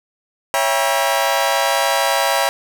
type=chord; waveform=sawtooth; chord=C# diminished seventh; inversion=none; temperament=just; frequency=554.4 / 665.2 / 798.3 / 957.9 Hz; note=C#5 / E5 / G5 / Bb5; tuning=0 / +16 / +31 / +47 cents; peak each=-17 dBFS; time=0.54-2.49 s; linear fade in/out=0 ms; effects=none